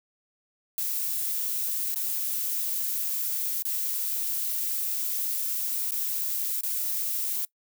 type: noise with dropouts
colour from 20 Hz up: violet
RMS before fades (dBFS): -29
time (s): 0.78-7.45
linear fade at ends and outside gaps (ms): 1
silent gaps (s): 1.944-1.959 / 3.623-3.652 / 5.909-5.919 / 6.609-6.633
effects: noise-tail reverb RT60 0.1 s tail -22 dB re dry